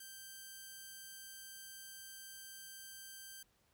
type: tone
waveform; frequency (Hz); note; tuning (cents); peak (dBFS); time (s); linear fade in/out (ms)
5% pulse; 1568; G6; 0; -39; 0-3.43; 5
effects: pink hiss -75 dBFS RMS until 3.73 s